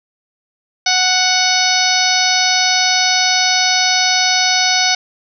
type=harmonic tone; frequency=740 Hz; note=F#5; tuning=in tune; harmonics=1 / 2 / 3 / 4 / 5 / 6 / 7 / 8; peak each=-19 / -21 / -19 / -24 / -20 / -19 / -19 / -20 dBFS; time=0.86-4.95 s; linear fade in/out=5 ms; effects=none